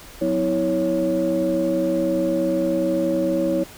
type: tone cluster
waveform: sine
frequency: 183.5 / 252.8 / 324.9 / 555 Hz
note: F#3 / B3 / E4 / C#5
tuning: -14 / +41 / -25 / +2 cents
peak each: -27 / -27 / -21 / -21 dBFS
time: 0.21-3.64 s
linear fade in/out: 10 ms
effects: tanh soft clip ceiling -11 dBFS + pink hiss -42 dBFS RMS until 3.77 s